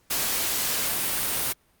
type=noise; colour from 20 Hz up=white; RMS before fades=-26 dBFS; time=0.1-1.53 s; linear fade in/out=10 ms; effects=pink hiss -64 dBFS RMS until 1.8 s + Opus 48 kbps